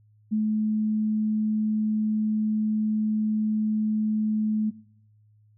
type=tone; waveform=sine; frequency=215.2 Hz; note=A3; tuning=38 cents flat; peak=-21 dBFS; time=0.31-4.71 s; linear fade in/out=20 ms; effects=noise-tail reverb RT60 0.8 s tail -23 dB re dry + added 106 Hz sine -56 dBFS peak until 5.57 s